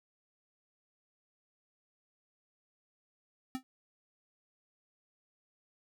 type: tone with exponential decay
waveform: square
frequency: 260 Hz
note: C4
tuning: 11 cents flat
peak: -31 dBFS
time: 3.55-3.63 s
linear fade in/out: 0 ms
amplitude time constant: 17 ms
effects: none